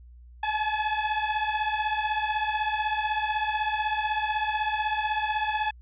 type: beating tone pair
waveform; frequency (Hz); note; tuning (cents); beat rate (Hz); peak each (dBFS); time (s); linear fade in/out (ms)
sawtooth; 847 / 863; G#5 / A5; +34 / -34; 16; -24; 0.43-5.71; 5
effects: added 60 Hz sine -46 dBFS peak until 5.81 s + resampled to 8000 Hz